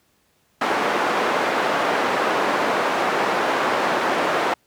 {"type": "band-pass noise", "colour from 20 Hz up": "white", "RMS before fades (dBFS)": -21, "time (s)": [0.61, 4.54], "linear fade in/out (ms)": 5, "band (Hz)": [310, 1200], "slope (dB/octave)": 12, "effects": ["pink hiss -63 dBFS RMS until 4.66 s", "high-pass 80 Hz 12 dB/octave"]}